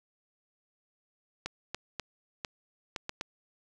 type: clicks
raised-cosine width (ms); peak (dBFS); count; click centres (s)
0.2; -17; 7; 1.46 / 1.746 / 1.997 / 2.448 / 2.962 / 3.094 / 3.211
effects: none